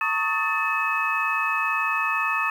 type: tone cluster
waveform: sine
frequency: 906 / 1110 / 1268 / 1769 / 2571 Hz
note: A#5 / C#6 / D#6 / A6 / E7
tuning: -50 / +2 / +32 / +9 / -44 cents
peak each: -32 / -28 / -27 / -28 / -26 dBFS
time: 0.01-2.5 s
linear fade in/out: 2 ms
effects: 8-bit